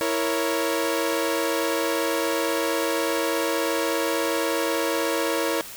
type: chord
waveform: sawtooth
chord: A# diminished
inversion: second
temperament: equal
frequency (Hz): 329.6 / 466.2 / 554.4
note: E4 / A#4 / C#5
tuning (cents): 0 / 0 / 0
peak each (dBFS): -23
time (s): 0.01-5.61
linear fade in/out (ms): 0
effects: white hiss -39 dBFS RMS until 5.76 s